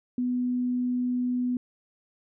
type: tone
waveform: sine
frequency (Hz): 248.1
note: B3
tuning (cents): +8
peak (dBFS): -24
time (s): 0.18-1.57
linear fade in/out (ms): 2
effects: none